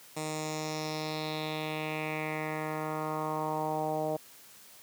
10% pulse tone with low-pass filter sweep, 155.1 Hz, D#3, 5 cents flat, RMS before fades -34 dBFS, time 0.16-4.17 s, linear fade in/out 10 ms, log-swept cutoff 8600 to 640 Hz, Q 3.1, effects white hiss -54 dBFS RMS until 4.82 s + high-pass 100 Hz 12 dB/octave

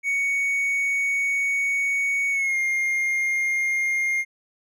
triangle tone with pitch glide, 2231 to 2122 Hz, C#7 to C7, +11 to +24 cents, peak -19 dBFS, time 0.03-4.25 s, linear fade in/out 50 ms, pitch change -87 cents, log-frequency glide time 2.31-2.57 s, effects none

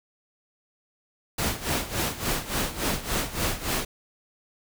pink noise with tremolo, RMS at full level -25 dBFS, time 1.38-3.85 s, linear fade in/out 5 ms, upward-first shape sine, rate 3.5 Hz, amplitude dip 80%, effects none

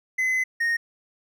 triangle tone pair in turn, 2035 / 1856.3 Hz, C7 / A#6, -49 / -8 cents, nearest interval major second, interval 159 cents, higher first, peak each -19 dBFS, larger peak neither, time 0.18-0.44 / 0.6-0.77 s, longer first, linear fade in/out 10 ms, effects none

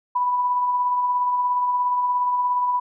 sine tone with tremolo, 987.8 Hz, B5, in tune, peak -17 dBFS, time 0.15-2.8 s, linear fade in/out 10 ms, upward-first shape sine, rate 17 Hz, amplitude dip 30%, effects none

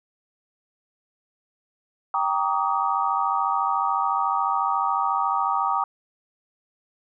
sine chord, Eb major seventh, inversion first, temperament equal with one note detuned, 784 / 932.3 / 1150.5 / 1244.5 Hz, G5 / Bb5 / D6 / Eb6, 0 / 0 / -36 / 0 cents, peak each -26 dBFS, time 2.14-5.84 s, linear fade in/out 2 ms, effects none

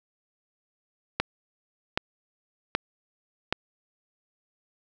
click train, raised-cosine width 0.3 ms, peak -7 dBFS, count 4, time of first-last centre 1.2-3.526 s, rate 1.29 Hz, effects none

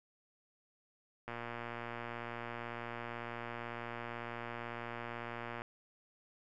click train, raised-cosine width 0.5 ms, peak -27 dBFS, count 513, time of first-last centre 1.28-5.619 s, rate 118 Hz, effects none

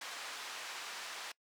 pink band-pass noise, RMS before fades -45 dBFS, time 0.01-1.32 s, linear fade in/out 5 ms, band 990 to 6400 Hz, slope 12 dB/octave, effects noise-tail reverb RT60 0.1 s tail -23 dB re dry

